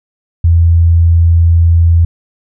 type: tone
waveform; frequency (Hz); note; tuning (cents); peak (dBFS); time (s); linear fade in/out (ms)
sine; 84; E2; +33; -4; 0.44-2.05; 5
effects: none